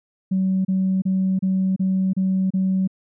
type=tone bursts; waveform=sine; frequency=189.1 Hz; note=F#3; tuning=38 cents sharp; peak=-16 dBFS; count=7; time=0.31-2.876 s; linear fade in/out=10 ms; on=340 ms; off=31 ms; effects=tanh soft clip ceiling -13 dBFS